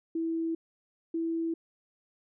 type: tone pair in turn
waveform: sine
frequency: 328 / 329.6 Hz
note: E4 / E4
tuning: -9 / 0 cents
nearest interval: unison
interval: 9 cents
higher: second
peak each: -28 dBFS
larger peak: neither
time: 0.15-0.55 / 1.14-1.54 s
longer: neither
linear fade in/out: 5 ms
effects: none